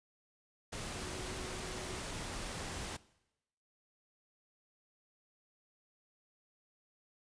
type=tone in noise; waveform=sine; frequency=370 Hz; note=F#4; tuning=in tune; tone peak=-47 dBFS; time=0.96-1.99 s; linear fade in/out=10 ms; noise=pink; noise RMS=-42 dBFS; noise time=0.72-2.97 s; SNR=-8 dB; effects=noise-tail reverb RT60 0.9 s tail -20 dB re dry + resampled to 22050 Hz